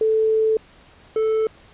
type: tone pair in turn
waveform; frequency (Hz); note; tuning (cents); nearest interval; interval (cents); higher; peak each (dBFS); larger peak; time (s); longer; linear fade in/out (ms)
sine / triangle; 439.2 / 439.2; A4 / A4; -3 / -3; unison; 0; neither; -15; neither; 0.01-0.57 / 1.16-1.47; first; 2
effects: pink hiss -50 dBFS RMS until 1.73 s + resampled to 8000 Hz